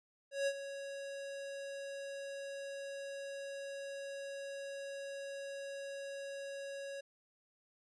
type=tone with ADSR envelope; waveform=square; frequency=554.4 Hz; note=C#5; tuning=in tune; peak=-31 dBFS; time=0.31-7.01 s; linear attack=160 ms; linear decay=57 ms; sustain=-12 dB; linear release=9 ms; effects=resampled to 22050 Hz